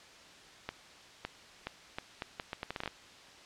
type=accelerating click train; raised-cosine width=0.3 ms; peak=-20 dBFS; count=14; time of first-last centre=0.69-2.877 s; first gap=560 ms; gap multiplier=0.75; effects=white hiss -54 dBFS RMS until 3.45 s + low-pass 5000 Hz 12 dB/octave